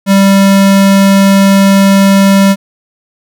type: tone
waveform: square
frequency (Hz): 196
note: G3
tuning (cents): 0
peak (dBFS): -4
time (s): 0.06-2.56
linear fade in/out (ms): 50
effects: none